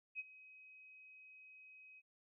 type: tone with ADSR envelope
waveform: sine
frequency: 2532 Hz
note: D#7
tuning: 30 cents sharp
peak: -39 dBFS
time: 0.15-2.02 s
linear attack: 43 ms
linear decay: 31 ms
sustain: -18 dB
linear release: 37 ms
effects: none